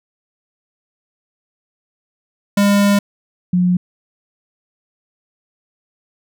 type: tone pair in turn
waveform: square / sine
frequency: 202.1 / 179.48 Hz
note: G#3 / F3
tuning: -47 / +48 cents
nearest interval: major second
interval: 205 cents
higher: first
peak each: -11 dBFS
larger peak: neither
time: 2.57-2.99 / 3.53-3.77 s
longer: first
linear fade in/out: 5 ms
effects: none